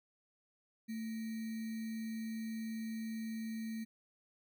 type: tone with sample-and-hold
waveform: sine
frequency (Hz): 222.7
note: A3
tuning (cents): +21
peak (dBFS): -38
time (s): 0.88-3.85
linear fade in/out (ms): 20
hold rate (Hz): 2100
effects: none